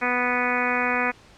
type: harmonic tone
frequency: 246.9 Hz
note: B3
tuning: in tune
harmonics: 1 / 2 / 3 / 4 / 5 / 6 / 7 / 8 / 9 / 10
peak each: -30 / -30 / -30 / -30 / -30 / -30 / -30 / -30 / -30 / -30 dBFS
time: 0.01-1.12 s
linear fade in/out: 20 ms
effects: pink hiss -51 dBFS RMS until 1.37 s + low-pass 6000 Hz 12 dB/octave